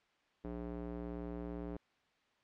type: tone with band-pass filter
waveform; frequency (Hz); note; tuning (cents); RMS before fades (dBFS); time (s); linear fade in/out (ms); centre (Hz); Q
square; 58.9; A#1; +19; -43; 0.44-1.77; 5; 350; 1.1
effects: white hiss -73 dBFS RMS until 2.43 s + low-pass 3000 Hz 12 dB/octave